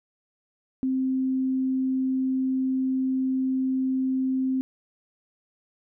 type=tone; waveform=sine; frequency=261.6 Hz; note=C4; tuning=in tune; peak=-22 dBFS; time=0.83-4.61 s; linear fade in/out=0 ms; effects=none